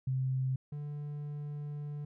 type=tone pair in turn; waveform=sine / triangle; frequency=130.81 / 146.83 Hz; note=C3 / D3; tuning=0 / 0 cents; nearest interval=major second; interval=200 cents; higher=second; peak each=-29 / -35 dBFS; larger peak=first; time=0.07-0.56 / 0.72-2.05 s; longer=second; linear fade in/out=5 ms; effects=none